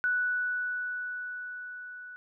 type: tone with level ramp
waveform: sine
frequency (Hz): 1480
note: F#6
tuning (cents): 0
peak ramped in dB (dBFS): -24 to -42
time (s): 0.04-2.16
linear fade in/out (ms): 0
effects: none